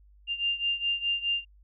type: beating tone pair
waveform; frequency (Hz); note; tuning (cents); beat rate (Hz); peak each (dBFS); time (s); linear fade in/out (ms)
sine; 2794 / 2798.8; F7 / F7; 0 / +3; 4.8; -28 / -31; 0.27-1.45; 50
effects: added 50 Hz sine -54 dBFS peak until 1.63 s